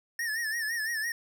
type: tone with vibrato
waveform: square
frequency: 1800 Hz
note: A6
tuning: 39 cents sharp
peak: -30 dBFS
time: 0.19-1.12 s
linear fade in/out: 2 ms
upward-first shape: sine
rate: 5.9 Hz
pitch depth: 91 cents each way
effects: none